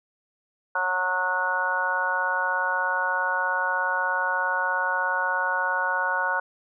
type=harmonic tone; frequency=183.2 Hz; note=F#3; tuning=17 cents flat; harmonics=3 / 4 / 5 / 6 / 7 / 8; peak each=-33 / -34 / -28 / -31 / -36 / -25 dBFS; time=0.75-6.4 s; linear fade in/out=5 ms; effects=none